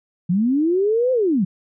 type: linear two-way sweep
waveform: sine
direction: up then down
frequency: 165.8 to 523.3 to 165.8 Hz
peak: -15 dBFS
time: 0.29-1.45 s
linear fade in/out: 10 ms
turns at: 1.12 s
effects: none